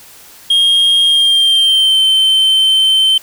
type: tone with pitch glide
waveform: triangle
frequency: 3240 to 3095 Hz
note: G#7 to G7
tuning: -43 to -23 cents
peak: -6 dBFS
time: 0.5-3.18 s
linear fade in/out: 5 ms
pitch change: -80 cents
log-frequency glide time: 1.03-2.02 s
effects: white hiss -39 dBFS RMS until 3.22 s